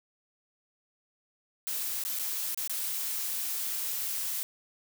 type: noise with dropouts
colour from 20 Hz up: blue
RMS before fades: -33 dBFS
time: 1.67-4.43 s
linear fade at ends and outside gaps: 0 ms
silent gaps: 2.038-2.05 / 2.189-2.195 / 2.546-2.575 / 2.675-2.696 s
effects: none